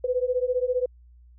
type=beating tone pair; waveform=sine; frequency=493.9 / 508.9 Hz; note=B4 / C5; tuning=0 / -48 cents; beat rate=15 Hz; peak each=-25 dBFS; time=0.04-0.86 s; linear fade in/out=5 ms; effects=added 60 Hz sine -49 dBFS peak until 1.38 s